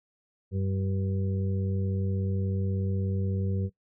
harmonic tone, 96.5 Hz, G2, 27 cents flat, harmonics 1 / 2 / 4 / 5, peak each -27 / -33 / -39 / -41 dBFS, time 0.51-3.7 s, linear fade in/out 50 ms, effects noise-tail reverb RT60 0.1 s tail -17 dB re dry

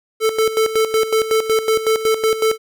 square tone with tremolo, 440.9 Hz, A4, 4 cents sharp, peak -13 dBFS, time 0.2-2.58 s, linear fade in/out 50 ms, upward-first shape square, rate 5.4 Hz, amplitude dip 70%, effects none

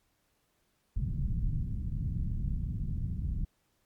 pink low-pass noise, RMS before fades -32 dBFS, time 0.96-3.45 s, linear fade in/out 5 ms, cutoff 170 Hz, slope 24 dB/octave, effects pink hiss -74 dBFS RMS until 3.85 s + MP3 96 kbps

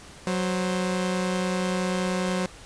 sawtooth tone pair together, 185 / 524.7 Hz, F#3 / C5, 0 / +5 cents, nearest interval octave + tritone, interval 1805 cents, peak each -21 / -27 dBFS, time 0.27-2.46 s, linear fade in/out 0 ms, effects pink hiss -46 dBFS RMS until 2.65 s + resampled to 22050 Hz

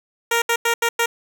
10% pulse tone bursts at uneven times, 466.2 Hz, A#4, in tune, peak -8 dBFS, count 5, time 0.31-0.42 / 0.49-0.56 / 0.65-0.74 / 0.82-0.89 / 0.99-1.06 s, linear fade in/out 5 ms, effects none

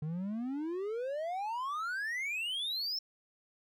triangle exponential sweep, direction up, 148.2 to 5400 Hz, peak -32 dBFS, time 0.02-2.99 s, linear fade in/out 5 ms, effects none

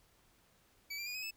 25% pulse tone with pitch steps, 2290 / 2367 / 2446 / 2528 / 2612 Hz, D7 / D7 / D#7 / D#7 / E7, -44 / +13 / -30 / +27 / -17 cents, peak -36 dBFS, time 0.9-1.31 s, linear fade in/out 10 ms, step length 82 ms, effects pink hiss -69 dBFS RMS until 1.36 s

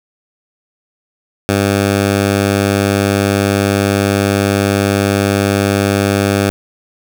10% pulse tone, 100 Hz, G2, 35 cents sharp, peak -3 dBFS, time 1.49-6.5 s, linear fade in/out 0 ms, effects none

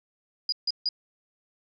sine tone bursts, 4901 Hz, D#8, 27 cents flat, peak -23 dBFS, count 3, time 0.49-0.889 s, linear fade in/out 2 ms, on 33 ms, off 150 ms, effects none

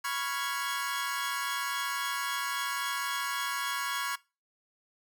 sawtooth chord, C# dominant seventh, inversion third, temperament equal, 987.8 / 1108.7 / 1396.9 / 1661.2 Hz, B5 / C#6 / E#6 / G#6, 0 / 0 / 0 / 0 cents, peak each -35 / -31 / -35 / -32 dBFS, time 0.04-4.16 s, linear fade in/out 10 ms, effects noise-tail reverb RT60 0.3 s tail -22 dB re dry

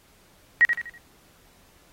sine tone with echo, 1897 Hz, A#6, 30 cents sharp, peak -11 dBFS, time 0.61-0.65 s, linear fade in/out 0 ms, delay 82 ms, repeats 4, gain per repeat -8 dB, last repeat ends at 0.978 s, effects pink hiss -58 dBFS RMS until 1.92 s + AAC 48 kbps

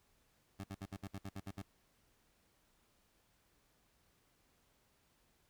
20% pulse tone bursts, 98 Hz, G2, in tune, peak -38 dBFS, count 10, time 0.59-1.623 s, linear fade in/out 10 ms, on 52 ms, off 57 ms, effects pink hiss -74 dBFS RMS until 5.49 s

